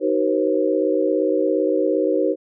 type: tone cluster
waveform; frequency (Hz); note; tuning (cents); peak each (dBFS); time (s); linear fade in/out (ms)
sine; 312 / 380.1 / 477.6 / 535; D#4 / F#4 / A#4 / C5; +5 / +47 / +42 / +38; -22; 0-2.36; 50
effects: none